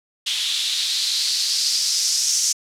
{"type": "noise with band-pass filter sweep", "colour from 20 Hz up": "blue", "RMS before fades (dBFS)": -21, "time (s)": [0.26, 2.53], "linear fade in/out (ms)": 10, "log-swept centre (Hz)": [3300, 6000], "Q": 3.7, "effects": ["low-pass 10000 Hz 12 dB/octave"]}